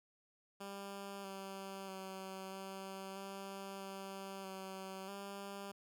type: tone with pitch steps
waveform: 10% pulse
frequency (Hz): 198.2 / 194 / 190.7 / 192.6 / 195.4 / 194.2 / 190.9 / 198.7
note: G3 / G3 / G3 / G3 / G3 / G3 / G3 / G3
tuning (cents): +19 / -18 / -47 / -30 / -5 / -16 / -46 / +24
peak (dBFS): -37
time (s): 0.6-5.72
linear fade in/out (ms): 10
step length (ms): 640
effects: none